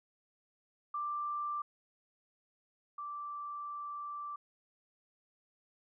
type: tone pair in turn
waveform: sine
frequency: 1179 / 1170.2 Hz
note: D6 / D6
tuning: +6 / -7 cents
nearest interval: unison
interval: 13 cents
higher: first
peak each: -34 / -39 dBFS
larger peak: first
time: 0.94-1.62 / 2.98-4.36 s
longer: second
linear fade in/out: 5 ms
effects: none